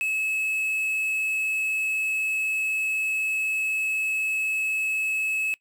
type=tone with quantisation; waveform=triangle; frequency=2588 Hz; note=E7; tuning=32 cents flat; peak=-22 dBFS; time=0.01-5.54 s; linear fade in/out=0 ms; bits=7; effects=noise-tail reverb RT60 0.1 s tail -21 dB re dry